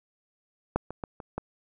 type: clicks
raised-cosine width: 1 ms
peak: -10 / -22 / -19 / -26 / -17 dBFS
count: 5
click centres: 0.76 / 0.906 / 1.038 / 1.202 / 1.38 s
effects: none